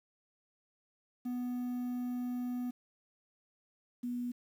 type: tone pair in turn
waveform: triangle / sine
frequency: 246.9 / 243.8 Hz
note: B3 / B3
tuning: 0 / -22 cents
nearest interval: unison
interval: 22 cents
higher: first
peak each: -32 / -34 dBFS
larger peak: first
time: 1.25-2.71 / 4.03-4.32 s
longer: first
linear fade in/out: 10 ms
effects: 10-bit